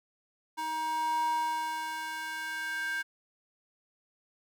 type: tone with high-pass filter sweep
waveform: square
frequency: 316 Hz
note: D#4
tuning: 27 cents sharp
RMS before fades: -33 dBFS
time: 0.57-3.03 s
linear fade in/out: 20 ms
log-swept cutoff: 770 to 1600 Hz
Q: 5.7
effects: none